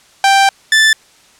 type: tone pair in turn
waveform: sawtooth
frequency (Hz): 785 / 1758.2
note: G5 / A6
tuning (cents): +2 / -2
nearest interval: octave + major second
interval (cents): 1396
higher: second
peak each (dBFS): -3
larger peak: neither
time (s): 0.24-0.49 / 0.72-0.93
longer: first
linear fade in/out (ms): 2
effects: white hiss -47 dBFS RMS until 1.39 s + low-pass 8000 Hz 12 dB/octave